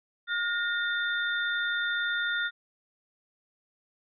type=tone cluster; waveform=sine; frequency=1428 / 1842 / 3589 Hz; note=F6 / A#6 / A7; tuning=+38 / -21 / +34 cents; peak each=-28 / -33 / -35 dBFS; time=0.27-2.51 s; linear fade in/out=50 ms; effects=none